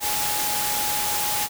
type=tone in noise; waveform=sine; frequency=836 Hz; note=G#5; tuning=11 cents sharp; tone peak=-29 dBFS; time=0-1.49 s; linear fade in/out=50 ms; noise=white; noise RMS=-25 dBFS; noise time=0-1.49 s; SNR=-7 dB; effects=none